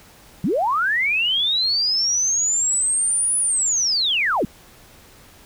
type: linear two-way sweep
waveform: sine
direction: up then down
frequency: 145.3 to 9956 to 145.3 Hz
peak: -17 dBFS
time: 0.44-4.45 s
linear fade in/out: 2 ms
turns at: 3.38 s
effects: pink hiss -48 dBFS RMS until 5.45 s